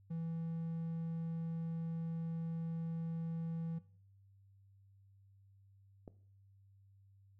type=tone; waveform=triangle; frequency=164.81 Hz; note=E3; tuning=in tune; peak=-36 dBFS; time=0.1-3.79 s; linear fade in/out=10 ms
type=click; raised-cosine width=2 ms; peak=-35 dBFS; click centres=6.078 s
effects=noise-tail reverb RT60 0.5 s tail -17 dB re dry + added 98 Hz sine -62 dBFS peak until 7.39 s